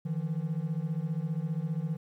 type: beating tone pair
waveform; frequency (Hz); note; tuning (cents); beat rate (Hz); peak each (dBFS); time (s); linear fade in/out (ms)
triangle; 152.8 / 167.8; D#3 / E3; -31 / +31; 15; -30; 0.05-1.97; 10
effects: tanh soft clip ceiling -21 dBFS + 11-bit